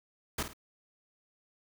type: noise with echo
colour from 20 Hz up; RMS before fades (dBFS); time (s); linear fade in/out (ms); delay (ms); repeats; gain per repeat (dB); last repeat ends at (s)
pink; -33; 0.38-0.43; 5; 52; 2; -9; 0.534
effects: none